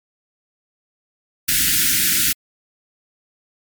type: band-stop noise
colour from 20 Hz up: white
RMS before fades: -17 dBFS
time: 1.48-2.33 s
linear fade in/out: 10 ms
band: 350 to 1400 Hz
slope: 96 dB/octave
effects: MP3 96 kbps